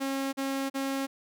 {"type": "tone bursts", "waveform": "sawtooth", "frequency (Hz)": 271.4, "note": "C#4", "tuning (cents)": -36, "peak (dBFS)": -25, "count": 3, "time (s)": [0, 1.07], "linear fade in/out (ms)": 20, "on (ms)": 330, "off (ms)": 40, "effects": []}